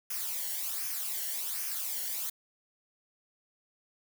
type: noise with flanger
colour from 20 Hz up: blue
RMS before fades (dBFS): -35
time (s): 0.1-2.3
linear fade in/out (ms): 5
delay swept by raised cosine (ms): 0.25 to 0.82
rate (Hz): 1.3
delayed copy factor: -0.65
effects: none